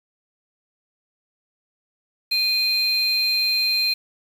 triangle tone pair together, 2468 / 4155 Hz, D#7 / C8, -15 / -13 cents, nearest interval major sixth, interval 902 cents, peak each -23 / -18 dBFS, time 2.31-3.94 s, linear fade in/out 10 ms, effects 7-bit

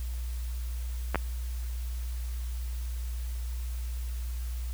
clicks, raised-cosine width 0.5 ms, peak -12 dBFS, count 2, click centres 1.146 / 1.157 s, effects added 60 Hz sine -31 dBFS peak until 4.73 s + white hiss -50 dBFS RMS until 4.73 s

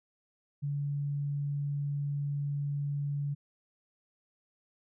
sine tone, 143.2 Hz, D3, 43 cents flat, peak -30 dBFS, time 0.62-3.35 s, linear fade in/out 20 ms, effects none

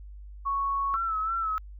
sine tone, 1108.7 Hz, C#6, in tune, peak -25 dBFS, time 0.45-0.97 s, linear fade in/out 20 ms
sine tone with vibrato, 1318.5 Hz, E6, in tune, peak -26 dBFS, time 0.94-1.58 s, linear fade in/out 0 ms, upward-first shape sine, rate 3 Hz, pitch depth 53 cents each way
effects added 50 Hz sine -41 dBFS peak until 1.79 s

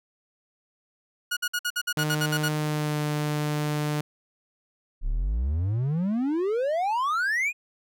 sawtooth tone bursts, 1447 Hz, F#6, 39 cents flat, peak -21 dBFS, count 11, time 1.31-2.488 s, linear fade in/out 10 ms, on 58 ms, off 54 ms
sawtooth tone with pitch glide, 152.2 to 149.59 Hz, D#3 to D3, -38 to +32 cents, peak -21 dBFS, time 1.97-4.01 s, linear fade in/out 2 ms, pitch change -30 cents, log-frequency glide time 2.56-3.04 s
triangle exponential sweep, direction up, 30.79 to 2540 Hz, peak -21 dBFS, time 5.01-7.53 s, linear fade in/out 50 ms
effects none

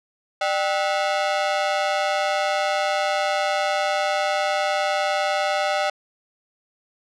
sawtooth ring-modulated tone, 690 Hz, F5, 21 cents flat, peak -13 dBFS, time 0.41-5.9 s, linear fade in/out 5 ms, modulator 90.1 Hz, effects low-pass 5000 Hz 12 dB/octave

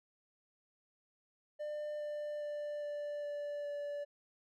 triangle tone with pitch steps, 598 / 594.2 / 590.4 / 586.7 / 583 / 579.3 Hz, D5 / D5 / D5 / D5 / D5 / D5, +31 / +20 / +9 / -2 / -13 / -24 cents, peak -36 dBFS, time 1.59-4.05 s, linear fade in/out 20 ms, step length 410 ms, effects none

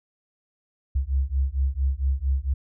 sine beating tone pair, 65.41 / 69.81 Hz, C2 / C#2, 0 / +13 cents, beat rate 4.4 Hz, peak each -24 dBFS, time 0.95-2.54 s, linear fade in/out 10 ms, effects none

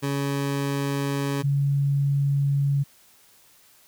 20% pulse / sine tone pair in turn, 140 / 140.5 Hz, C#3 / C#3, +18 / +24 cents, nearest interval unison, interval 6 cents, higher second, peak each -19 dBFS, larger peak neither, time 0.02-1.43 / 1.43-2.84 s, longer neither, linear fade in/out 20 ms, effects white hiss -56 dBFS RMS until 3.87 s

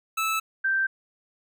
25% pulse / sine tone pair in turn, 1310 / 1565.5 Hz, E6 / G6, -11 / -3 cents, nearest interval minor third, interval 308 cents, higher second, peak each -20 / -21 dBFS, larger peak first, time 0.17-0.4 / 0.64-0.87 s, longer neither, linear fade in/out 10 ms, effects none

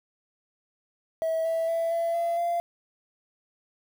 sine tone with pitch steps, 648 / 655.9 / 663.9 / 672 / 680.2 / 688.5 Hz, E5 / E5 / E5 / E5 / F5 / F5, -30 / -9 / +12 / +33 / -46 / -25 cents, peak -22 dBFS, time 1.22-2.6 s, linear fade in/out 0 ms, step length 230 ms, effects tanh soft clip ceiling -22 dBFS + 8-bit

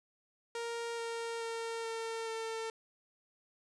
sawtooth tone with pitch steps, 466.2 / 461.9 / 457.7 / 453.5 / 449.3 Hz, A#4 / A#4 / A#4 / A#4 / A4, 0 / -16 / -32 / -48 / +36 cents, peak -33 dBFS, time 0.55-2.7 s, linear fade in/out 2 ms, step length 430 ms, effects resampled to 22050 Hz

